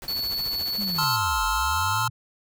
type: noise with tremolo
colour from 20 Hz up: pink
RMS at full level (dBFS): -37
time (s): 0.02-1.04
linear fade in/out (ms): 0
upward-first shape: triangle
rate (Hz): 14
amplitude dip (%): 75
type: tone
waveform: square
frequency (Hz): 4435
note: C#8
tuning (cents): 0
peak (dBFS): -26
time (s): 0.08-1.16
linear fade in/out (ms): 2
type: linear two-way sweep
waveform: sine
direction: down then up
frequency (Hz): 212.8 to 41.37 to 123.4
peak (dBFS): -30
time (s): 0.78-2.1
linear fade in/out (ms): 10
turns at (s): 1.44
type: chord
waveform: square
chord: F major seventh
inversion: first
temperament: equal with one note detuned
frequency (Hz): 880 / 1046.5 / 1297.4 / 1396.9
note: A5 / C6 / E6 / F6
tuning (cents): 0 / 0 / -28 / 0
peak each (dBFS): -29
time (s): 0.98-2.08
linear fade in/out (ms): 5
effects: none